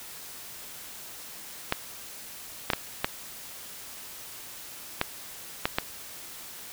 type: clicks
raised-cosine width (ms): 0.3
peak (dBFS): -7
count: 7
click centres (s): 1.724 / 2.702 / 2.734 / 3.045 / 5.014 / 5.655 / 5.785
effects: white hiss -43 dBFS RMS until 6.72 s